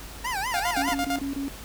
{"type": "tone with vibrato", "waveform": "25% pulse", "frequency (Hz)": 887, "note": "A5", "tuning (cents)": 14, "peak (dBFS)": -23, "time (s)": [0.24, 0.95], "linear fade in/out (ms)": 10, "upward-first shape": "sine", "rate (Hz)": 5, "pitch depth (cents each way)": 260}
{"type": "tone with tremolo", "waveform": "sawtooth", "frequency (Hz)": 705, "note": "F5", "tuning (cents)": 16, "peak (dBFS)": -21, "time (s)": [0.54, 1.19], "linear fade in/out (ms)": 0, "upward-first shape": "square", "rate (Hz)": 8.9, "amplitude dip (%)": 75}
{"type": "tone bursts", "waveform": "sine", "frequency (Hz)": 277.2, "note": "C#4", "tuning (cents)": 0, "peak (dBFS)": -27, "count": 5, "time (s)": [0.77, 1.482], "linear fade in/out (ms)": 0, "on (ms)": 120, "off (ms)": 28}
{"effects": ["added 50 Hz sine -42 dBFS peak until 1.64 s", "pink hiss -42 dBFS RMS until 1.64 s"]}